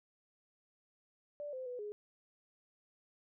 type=tone with pitch steps; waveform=sine; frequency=585 / 516 / 494.4 / 416.8 Hz; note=D5 / C5 / B4 / G#4; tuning=-7 / -24 / +2 / +6 cents; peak=-40 dBFS; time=1.4-1.92 s; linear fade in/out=0 ms; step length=130 ms; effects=none